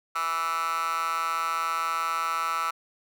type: tone with high-pass filter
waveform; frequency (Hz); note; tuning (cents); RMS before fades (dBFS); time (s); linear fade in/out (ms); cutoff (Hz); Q
10% pulse; 164.81; E3; 0; -28; 0.15-2.71; 10; 1300; 9.8
effects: none